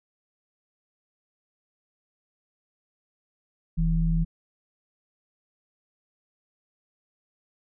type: tone pair together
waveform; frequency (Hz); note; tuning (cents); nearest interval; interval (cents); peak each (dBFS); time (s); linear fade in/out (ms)
sine; 40.95 / 163.8; E1 / E3; -11 / -11; 2 octaves; 2400; -23; 3.77-4.25; 20
effects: none